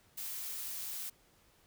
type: noise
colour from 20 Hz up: blue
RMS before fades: -41 dBFS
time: 0.17-1.1 s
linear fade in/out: 10 ms
effects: pink hiss -67 dBFS RMS until 1.66 s